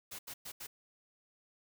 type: noise bursts at uneven times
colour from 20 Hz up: white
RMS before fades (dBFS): -45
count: 4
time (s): 0.11-0.19 / 0.27-0.34 / 0.45-0.52 / 0.6-0.67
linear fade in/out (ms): 10
effects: none